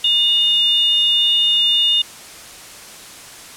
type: tone pair together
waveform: sine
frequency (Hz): 2867 / 3599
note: F7 / A7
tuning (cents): +45 / +38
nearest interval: major third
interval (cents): 393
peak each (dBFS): -15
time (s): 0.04-2.02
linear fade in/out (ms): 5
effects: white hiss -37 dBFS RMS until 3.56 s + low-pass 10000 Hz 12 dB/octave